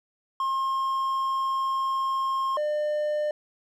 triangle tone pair in turn, 1069 / 600 Hz, C6 / D5, +37 / +37 cents, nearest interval minor seventh, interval 1000 cents, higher first, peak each -22 dBFS, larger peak neither, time 0.4-2.57 / 2.57-3.31 s, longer first, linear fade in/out 2 ms, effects none

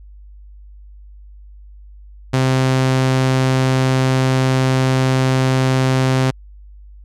sawtooth tone, 130.81 Hz, C3, in tune, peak -9 dBFS, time 2.33-6.31 s, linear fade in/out 10 ms, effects added 50 Hz sine -37 dBFS peak until 7.04 s + low-pass 8000 Hz 12 dB/octave

